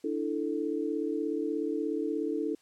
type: chord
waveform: sine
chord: D suspended second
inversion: none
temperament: just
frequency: 293.7 / 330.4 / 440.5 Hz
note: D4 / E4 / A4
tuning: 0 / +4 / +2 cents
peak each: -33 dBFS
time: 0.04-2.55 s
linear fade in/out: 5 ms
effects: white hiss -66 dBFS RMS until 2.61 s + low-pass 9000 Hz 12 dB/octave